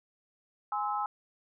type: chord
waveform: sine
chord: Ab augmented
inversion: none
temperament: just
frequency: 830.6 / 1038.3 / 1297.8 Hz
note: Ab5 / C6 / E6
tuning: 0 / -14 / -27 cents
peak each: -32 / -36 / -34 dBFS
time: 0.72-1.06 s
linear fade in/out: 2 ms
effects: none